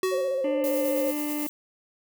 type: tone with exponential decay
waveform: square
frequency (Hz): 374.5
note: F#4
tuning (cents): +21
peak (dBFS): -22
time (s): 0.03-0.72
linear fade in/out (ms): 2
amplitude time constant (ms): 150
type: tone with vibrato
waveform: sine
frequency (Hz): 536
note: C5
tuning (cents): +42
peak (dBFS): -24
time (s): 0.11-1.12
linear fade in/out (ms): 20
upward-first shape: square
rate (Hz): 15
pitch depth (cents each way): 40
type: harmonic tone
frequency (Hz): 296.8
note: D4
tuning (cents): +18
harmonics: 1 / 2 / 3 / 4 / 6 / 7 / 8 / 9 / 10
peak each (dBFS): -28 / -39 / -43 / -48 / -52 / -45 / -55 / -49 / -50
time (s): 0.44-1.47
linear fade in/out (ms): 5
type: noise with tremolo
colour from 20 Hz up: violet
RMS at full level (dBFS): -33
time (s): 0.64-1.49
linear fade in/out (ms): 0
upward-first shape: triangle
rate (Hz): 9.3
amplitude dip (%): 40
effects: none